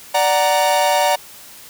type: chord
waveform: 45% pulse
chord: D augmented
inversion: none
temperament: equal with one note detuned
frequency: 587.3 / 743.8 / 932.3 Hz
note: D5 / F#5 / A#5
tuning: 0 / +9 / 0 cents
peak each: -18 dBFS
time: 0.14-1.16 s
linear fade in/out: 10 ms
effects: white hiss -40 dBFS RMS until 1.69 s